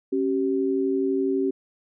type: tone pair together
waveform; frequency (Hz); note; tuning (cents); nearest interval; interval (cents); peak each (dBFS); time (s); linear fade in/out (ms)
sine; 273 / 385; C#4 / G4; -26 / -31; tritone; 595; -24 / -23; 0.12-1.51; 10
effects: none